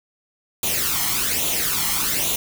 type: noise with flanger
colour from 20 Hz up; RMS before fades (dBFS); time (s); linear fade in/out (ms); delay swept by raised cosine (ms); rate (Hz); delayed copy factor
white; -22; 0.63-2.36; 2; 0.29 to 0.97; 1.2; +0.65
effects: none